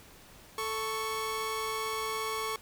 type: tone pair together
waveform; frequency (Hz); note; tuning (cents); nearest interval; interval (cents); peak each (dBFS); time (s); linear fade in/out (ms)
sawtooth; 440 / 1108.7; A4 / C#6; 0 / 0; octave + major third; 1600; -32 / -30; 0.58-2.56; 2
effects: pink hiss -54 dBFS RMS until 2.61 s